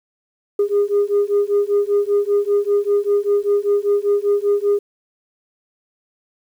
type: beating tone pair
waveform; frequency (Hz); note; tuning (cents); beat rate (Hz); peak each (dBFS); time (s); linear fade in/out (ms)
sine; 405.1 / 410.2; G#4 / G#4; -43 / -21; 5.1; -16; 0.59-4.79; 5
effects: tanh soft clip ceiling -10 dBFS + 8-bit